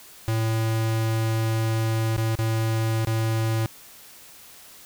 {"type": "tone with dropouts", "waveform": "square", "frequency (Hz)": 111.9, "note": "A2", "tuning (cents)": 30, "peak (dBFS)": -22, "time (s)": [0.28, 3.66], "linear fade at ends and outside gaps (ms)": 0, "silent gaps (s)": [[2.165, 2.179], [2.353, 2.389], [3.049, 3.072]], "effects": ["white hiss -47 dBFS RMS until 4.85 s"]}